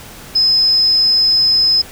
sine tone, 5100 Hz, D#8, 42 cents sharp, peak -9 dBFS, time 0.35-1.82 s, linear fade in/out 10 ms, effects pink hiss -35 dBFS RMS until 1.91 s

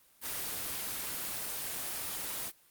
white noise, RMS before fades -37 dBFS, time 0.21-2.52 s, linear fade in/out 50 ms, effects white hiss -64 dBFS RMS until 2.7 s + Opus 24 kbps

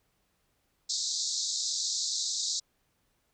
pink band-pass noise, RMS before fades -32 dBFS, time 0.89-2.6 s, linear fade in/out 10 ms, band 3800 to 7600 Hz, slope 96 dB/octave, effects pink hiss -74 dBFS RMS until 3.33 s

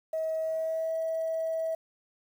sine tone with pitch glide, 639 to 648.3 Hz, D#5 to E5, +46 to -29 cents, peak -27 dBFS, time 0.13-1.75 s, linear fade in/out 5 ms, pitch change +25 cents, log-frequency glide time 0.39-0.93 s, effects tanh soft clip ceiling -23 dBFS + 9-bit

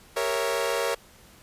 sawtooth chord, G diminished seventh, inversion none, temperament equal with one note detuned, 400 / 466.2 / 554.4 / 659.3 Hz, G4 / Bb4 / Db5 / Fb5, +35 / 0 / 0 / 0 cents, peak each -30 / -24 / -25 / -29 dBFS, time 0.16-0.95 s, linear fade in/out 10 ms, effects pink hiss -53 dBFS RMS until 1.42 s + resampled to 32000 Hz

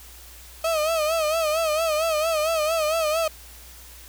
35% pulse tone with vibrato, 633 Hz, D#5, 30 cents sharp, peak -19 dBFS, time 0.64-3.28 s, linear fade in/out 5 ms, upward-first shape sine, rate 4.4 Hz, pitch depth 87 cents each way, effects added 60 Hz sine -46 dBFS peak until 4.08 s + white hiss -46 dBFS RMS until 4.08 s

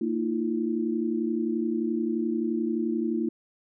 sine tone cluster, 228.2 / 311.6 / 343.1 Hz, A#3 / D#4 / F4, -37 / +3 / -31 cents, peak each -28 / -30 / -29 dBFS, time 0.01-3.29 s, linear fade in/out 5 ms, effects none

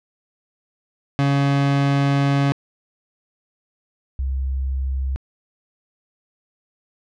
30% pulse / sine tone pair in turn, 140 / 66.36 Hz, C#3 / C2, +18 / +25 cents, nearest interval octave + minor second, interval 1293 cents, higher first, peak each -13 / -20 dBFS, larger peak first, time 1.19-2.52 / 4.19-5.16 s, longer first, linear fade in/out 0 ms, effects low-pass 4000 Hz 12 dB/octave

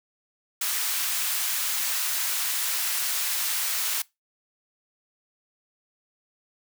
white high-pass noise, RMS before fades -27 dBFS, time 0.61-4.02 s, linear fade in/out 5 ms, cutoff 1100 Hz, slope 12 dB/octave, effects noise-tail reverb RT60 0.2 s tail -22 dB re dry

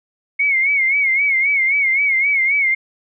sine tone with vibrato, 2186 Hz, C#7, 25 cents flat, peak -13 dBFS, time 0.39-2.75 s, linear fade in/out 10 ms, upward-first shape sine, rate 3.8 Hz, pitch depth 86 cents each way, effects none

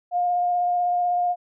sine tone with vibrato, 710 Hz, F5, 28 cents sharp, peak -19 dBFS, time 0.11-1.36 s, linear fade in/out 50 ms, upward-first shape square, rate 16 Hz, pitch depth 9 cents each way, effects none

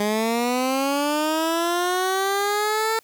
15% pulse linear sweep, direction up, 205 to 450.4 Hz, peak -14 dBFS, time 0-2.99 s, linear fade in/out 2 ms, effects white hiss -58 dBFS RMS until 3.03 s

